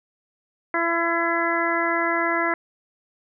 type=harmonic tone; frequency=336.7 Hz; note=E4; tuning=37 cents sharp; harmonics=1 / 2 / 3 / 4 / 5 / 6; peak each=-27 / -27 / -27 / -27 / -27 / -27 dBFS; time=0.74-2.54 s; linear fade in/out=2 ms; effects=none